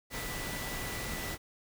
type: tone in noise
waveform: sine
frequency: 1975.5 Hz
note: B6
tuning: in tune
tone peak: -43 dBFS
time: 0.1-1.38 s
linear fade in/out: 50 ms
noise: pink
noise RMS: -38 dBFS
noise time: 0.1-1.38 s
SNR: -8 dB
effects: none